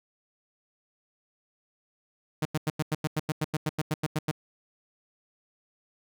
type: tone bursts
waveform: sawtooth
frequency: 154.2 Hz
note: D#3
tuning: 15 cents flat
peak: -21 dBFS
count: 16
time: 2.42-4.313 s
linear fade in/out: 5 ms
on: 33 ms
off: 91 ms
effects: none